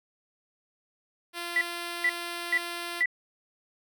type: tone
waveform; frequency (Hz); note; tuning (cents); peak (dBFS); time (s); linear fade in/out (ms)
5% pulse; 344.9; F4; -22; -22; 1.33-3.04; 50
type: tone bursts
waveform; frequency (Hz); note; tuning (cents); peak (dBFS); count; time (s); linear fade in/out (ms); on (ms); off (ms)
sine; 1975.5; B6; 0; -21; 4; 1.56-3.058; 2; 52; 430
effects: none